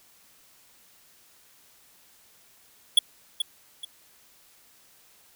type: tone with echo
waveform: square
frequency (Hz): 3381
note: G#7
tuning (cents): +30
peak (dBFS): -13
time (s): 2.97-2.99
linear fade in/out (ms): 5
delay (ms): 430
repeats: 2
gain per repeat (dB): -10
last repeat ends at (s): 3.85
effects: white hiss -58 dBFS RMS until 5.35 s